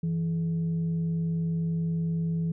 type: tone with frequency modulation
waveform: sine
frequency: 165 Hz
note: E3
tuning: 2 cents sharp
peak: -25 dBFS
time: 0.03-2.52 s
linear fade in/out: 5 ms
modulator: 259 Hz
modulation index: 0.22
effects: none